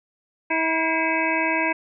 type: harmonic tone with a mistuned harmonic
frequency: 322.9 Hz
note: E4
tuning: 36 cents flat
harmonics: 1 / 2 / 3 / 5 / 6 / 7 / 8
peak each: -27 / -28 / -26 / -28 / -29 / -27 / -28 dBFS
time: 0.5-1.73 s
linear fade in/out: 10 ms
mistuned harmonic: 6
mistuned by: +90 cents
effects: none